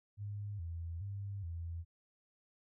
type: tone with pitch steps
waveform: sine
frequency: 102.6 / 83.9 / 99.8 / 84.1 Hz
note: G#2 / E2 / G2 / E2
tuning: -21 / +31 / +32 / +35 cents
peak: -39 dBFS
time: 0.17-1.85 s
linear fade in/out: 50 ms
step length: 420 ms
effects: none